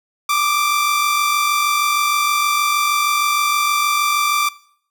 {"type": "tone pair together", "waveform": "sawtooth", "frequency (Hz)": [1172, 1218.4], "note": ["D6", "D#6"], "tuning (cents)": [-4, -37], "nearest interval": "minor second", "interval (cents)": 67, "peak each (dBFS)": [-12, -20], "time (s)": [0.29, 4.49], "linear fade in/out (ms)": 5, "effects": ["noise-tail reverb RT60 0.6 s tail -20 dB re dry"]}